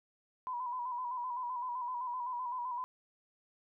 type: tone with vibrato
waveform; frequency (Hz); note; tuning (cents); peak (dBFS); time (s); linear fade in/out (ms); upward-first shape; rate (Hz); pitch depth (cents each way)
sine; 987.8; B5; 0; -35; 0.47-2.84; 0; square; 7.8; 47
effects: none